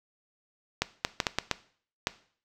clicks, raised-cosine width 0.2 ms, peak -7 dBFS, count 7, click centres 0.82 / 1.049 / 1.202 / 1.268 / 1.386 / 1.513 / 2.071 s, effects noise-tail reverb RT60 0.5 s tail -17 dB re dry

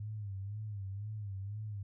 sine tone with vibrato, 102 Hz, G#2, 31 cents flat, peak -38 dBFS, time 0-1.83 s, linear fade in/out 5 ms, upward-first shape sine, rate 2 Hz, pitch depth 100 cents each way, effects none

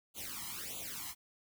white noise with flanger, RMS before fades -43 dBFS, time 0.14-1.15 s, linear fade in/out 50 ms, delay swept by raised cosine 0.28 to 0.99 ms, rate 1.6 Hz, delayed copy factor +1, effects none

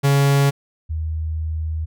45% pulse / sine tone pair in turn, 140 / 79.21 Hz, C#3 / D#2, +18 / +32 cents, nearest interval minor seventh, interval 986 cents, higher first, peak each -13 / -21 dBFS, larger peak first, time 0.03-0.51 / 0.89-1.86 s, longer second, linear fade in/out 20 ms, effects none

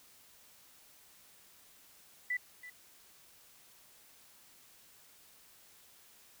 sine tone with echo, 1982 Hz, B6, 6 cents sharp, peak -31 dBFS, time 2.3-2.37 s, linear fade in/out 5 ms, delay 330 ms, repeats 1, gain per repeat -15 dB, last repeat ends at 2.7 s, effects white hiss -61 dBFS RMS until 6.4 s

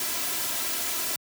white noise with comb filter, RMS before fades -29 dBFS, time 0-1.16 s, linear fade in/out 2 ms, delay 3 ms, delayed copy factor +0.6, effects high-pass 100 Hz 12 dB/octave

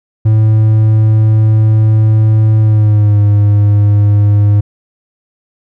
triangle tone with pitch glide, 109 to 103.06 Hz, A2 to G#2, -16 to -13 cents, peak -3 dBFS, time 0.25-4.61 s, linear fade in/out 10 ms, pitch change -97 cents, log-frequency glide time 2.6-3.2 s, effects none

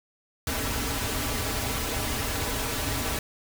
pink noise with comb filter, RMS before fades -29 dBFS, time 0.47-3.19 s, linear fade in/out 2 ms, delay 5.6 ms, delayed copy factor -0.7, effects none

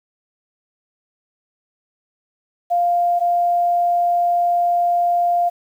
sine tone pair in turn, 698.5 / 698.5 Hz, F5 / F5, 0 / 0 cents, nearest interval unison, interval 0 cents, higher neither, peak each -14 / -14 dBFS, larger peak neither, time 2.7-3.2 / 3.2-5.5 s, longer second, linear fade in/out 20 ms, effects 8-bit

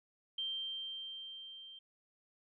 sine tone with level ramp, 3150 Hz, G7, 8 cents sharp, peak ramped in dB -35 to -50 dBFS, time 0.38-1.79 s, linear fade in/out 5 ms, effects none

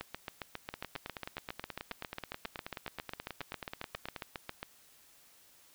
two click trains, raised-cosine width 0.3 ms, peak -23 / -22 dBFS, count 33 / 35, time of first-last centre 0.74-4.162 / 0.01-4.63 s, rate 9.35 / 7.36 Hz, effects white hiss -62 dBFS RMS until 5.74 s

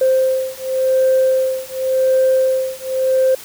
sine beating tone pair, 522 / 522.9 Hz, C5 / C5, -4 / -1 cents, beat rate 0.9 Hz, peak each -15 dBFS, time 0.01-3.35 s, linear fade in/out 5 ms, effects tanh soft clip ceiling -7 dBFS + white hiss -36 dBFS RMS until 3.44 s

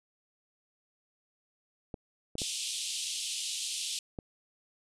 clicks, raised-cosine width 2 ms, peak -25 dBFS, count 4, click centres 1.942 / 2.354 / 2.418 / 4.188 s
pink band-pass noise, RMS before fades -36 dBFS, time 2.38-3.99 s, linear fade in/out 2 ms, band 2800 to 10000 Hz, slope 48 dB/octave
effects none

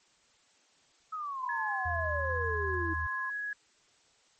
sine exponential sweep, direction down, 1298 to 317.2 Hz, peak -34 dBFS, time 1.12-2.94 s, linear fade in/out 10 ms
sine tone, 1043 Hz, C6, 6 cents flat, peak -36 dBFS, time 1.42-3.3 s, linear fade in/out 5 ms
sine tone with pitch glide, 1700 to 1672.7 Hz, G#6 to G#6, +40 to +12 cents, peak -33 dBFS, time 1.49-3.53 s, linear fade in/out 2 ms, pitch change -28 cents, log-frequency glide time 1.79-2.35 s
sine tone with vibrato, 82.41 Hz, E2, in tune, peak -34 dBFS, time 1.85-3.07 s, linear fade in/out 10 ms, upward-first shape square, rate 2.3 Hz, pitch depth 37 cents each way
effects white hiss -66 dBFS RMS until 4.39 s + MP3 32 kbps

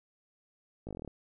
slowing click train, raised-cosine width 2 ms, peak -28 dBFS, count 10, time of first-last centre 0.87-1.077 s, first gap 18 ms, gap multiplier 1.06, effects none

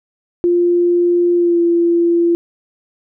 sine tone with pitch glide, 349.2 to 341.4 Hz, F4 to F4, 0 to -39 cents, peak -10 dBFS, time 0.44-2.35 s, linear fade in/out 0 ms, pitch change -39 cents, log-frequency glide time 1.35-1.6 s, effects none

